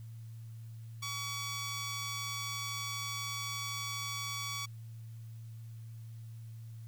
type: tone with amplitude modulation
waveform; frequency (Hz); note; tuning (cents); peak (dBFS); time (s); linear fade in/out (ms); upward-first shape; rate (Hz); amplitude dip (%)
10% pulse; 1133; C#6; +37; -27; 1.02-4.66; 10; sine; 253; 35
effects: added 113 Hz sine -44 dBFS peak until 6.87 s + white hiss -67 dBFS RMS until 6.87 s